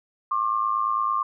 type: tone pair together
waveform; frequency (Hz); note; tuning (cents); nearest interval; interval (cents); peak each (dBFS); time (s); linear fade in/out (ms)
sine; 1074.1 / 1183; C6 / D6; +45 / +12; major second; 167; -24; 0.31-1.23; 5
effects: none